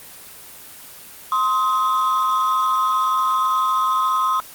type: ring-modulated tone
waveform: triangle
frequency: 1156 Hz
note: D6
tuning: 28 cents flat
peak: -11 dBFS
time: 1.32-4.4 s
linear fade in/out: 0 ms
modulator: 109 Hz
effects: white hiss -40 dBFS RMS until 4.54 s + Opus 24 kbps